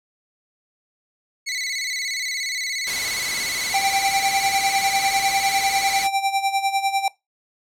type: tone with vibrato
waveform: 20% pulse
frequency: 2100 Hz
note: C7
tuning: 6 cents sharp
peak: -19 dBFS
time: 1.46-6.05 s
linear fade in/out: 20 ms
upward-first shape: square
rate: 17 Hz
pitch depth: 76 cents each way
type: noise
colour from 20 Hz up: white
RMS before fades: -28 dBFS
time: 2.86-6.08 s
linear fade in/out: 20 ms
type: tone with tremolo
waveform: square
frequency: 784 Hz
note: G5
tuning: in tune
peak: -17 dBFS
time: 3.74-7.08 s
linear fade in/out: 2 ms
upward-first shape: sine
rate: 10 Hz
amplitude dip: 75%
effects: noise-tail reverb RT60 0.2 s tail -21 dB re dry + low-pass 11000 Hz 12 dB/octave